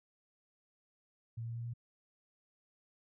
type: tone with pitch steps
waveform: sine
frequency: 115 / 116.13 / 117.28 / 118.44 Hz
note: A#2 / A#2 / A#2 / A#2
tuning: -23 / -6 / +11 / +28 cents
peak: -38 dBFS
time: 1.37-1.738 s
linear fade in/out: 10 ms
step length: 92 ms
effects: none